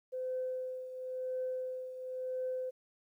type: tone with tremolo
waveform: sine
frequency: 512 Hz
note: C5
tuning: 38 cents flat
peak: -32 dBFS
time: 0.12-2.71 s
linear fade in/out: 20 ms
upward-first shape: triangle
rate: 0.96 Hz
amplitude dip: 70%
effects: tanh soft clip ceiling -28 dBFS + 12-bit